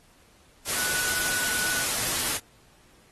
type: tone in noise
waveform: sine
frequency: 1480 Hz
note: F#6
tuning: in tune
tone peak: -30 dBFS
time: 0.75-1.87 s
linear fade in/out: 50 ms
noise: white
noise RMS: -27 dBFS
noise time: 0.65-2.4 s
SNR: -6 dB
effects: pink hiss -59 dBFS RMS until 3.11 s + AAC 32 kbps